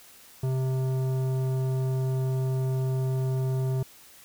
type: tone with tanh clipping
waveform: triangle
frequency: 130.81 Hz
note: C3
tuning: in tune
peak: -26 dBFS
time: 0.43-3.83 s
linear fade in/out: 5 ms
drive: 17 dB
effects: white hiss -52 dBFS RMS until 4.24 s